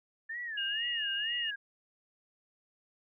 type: tone with vibrato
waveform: sine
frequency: 1753 Hz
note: A6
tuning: 7 cents flat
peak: -36 dBFS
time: 0.29-1.56 s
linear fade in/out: 10 ms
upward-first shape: sine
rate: 2.1 Hz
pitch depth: 180 cents each way
type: tone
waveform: sine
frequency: 2851 Hz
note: F7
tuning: 35 cents sharp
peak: -32 dBFS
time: 0.57-1.51 s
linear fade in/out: 10 ms
effects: none